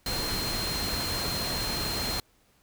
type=tone in noise; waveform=sine; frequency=4186 Hz; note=C8; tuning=in tune; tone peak=-32 dBFS; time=0.06-2.2 s; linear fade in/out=2 ms; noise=pink; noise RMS=-32 dBFS; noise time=0.06-2.2 s; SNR=-3 dB; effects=pink hiss -65 dBFS RMS until 2.62 s